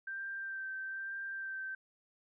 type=tone with vibrato; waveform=sine; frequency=1568 Hz; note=G6; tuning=in tune; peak=-38 dBFS; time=0.07-1.75 s; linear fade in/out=5 ms; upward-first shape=sine; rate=1.1 Hz; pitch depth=17 cents each way; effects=none